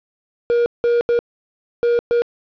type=tone bursts at uneven times; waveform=triangle; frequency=474.6 Hz; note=A#4; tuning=31 cents sharp; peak=-11 dBFS; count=5; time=0.5-0.66 / 0.84-1.01 / 1.09-1.19 / 1.83-1.99 / 2.11-2.22 s; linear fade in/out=0 ms; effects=resampled to 11025 Hz + 7-bit